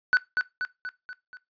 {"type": "tone with echo", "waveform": "triangle", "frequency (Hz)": 1494, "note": "F#6", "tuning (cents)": 16, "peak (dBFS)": -14, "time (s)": [0.13, 0.17], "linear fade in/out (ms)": 0, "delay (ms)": 240, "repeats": 5, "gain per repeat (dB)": -5, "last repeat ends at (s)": 1.37, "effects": ["noise-tail reverb RT60 0.2 s tail -19 dB re dry", "resampled to 11025 Hz"]}